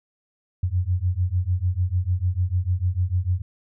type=beating tone pair; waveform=sine; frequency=87.31 / 94.01 Hz; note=F2 / F#2; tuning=0 / +28 cents; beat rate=6.7 Hz; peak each=-23 dBFS; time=0.63-3.42 s; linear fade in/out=5 ms; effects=none